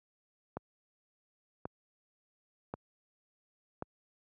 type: click train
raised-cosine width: 1 ms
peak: -23 dBFS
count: 4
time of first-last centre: 0.57-3.824 s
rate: 0.922 Hz
effects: high-pass 80 Hz 12 dB/octave